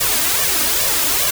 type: noise with flanger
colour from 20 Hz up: white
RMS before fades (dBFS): -17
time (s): 0-1.31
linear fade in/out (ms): 10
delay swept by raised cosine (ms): 1.7 to 3.3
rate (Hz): 2.4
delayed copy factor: +0.75
effects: none